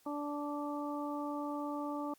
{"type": "harmonic tone", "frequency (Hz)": 291.8, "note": "D4", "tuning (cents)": -11, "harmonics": [1, 2, 3, 4], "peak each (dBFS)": [-38, -43, -43, -44], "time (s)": [0.06, 2.14], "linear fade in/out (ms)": 5, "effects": ["white hiss -68 dBFS RMS until 2.18 s", "Opus 48 kbps"]}